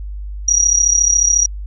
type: tone with amplitude modulation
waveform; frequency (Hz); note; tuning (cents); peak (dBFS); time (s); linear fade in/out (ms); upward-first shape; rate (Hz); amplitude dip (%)
sine; 5760; F#8; -47; -7; 0.48-1.46; 5; sine; 34.1; 75
effects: added 50 Hz sine -24 dBFS peak until 1.66 s